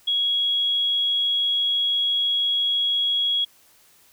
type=tone; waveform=sine; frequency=3322 Hz; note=G#7; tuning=in tune; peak=-19 dBFS; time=0.07-3.45 s; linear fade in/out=10 ms; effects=white hiss -56 dBFS RMS until 4.12 s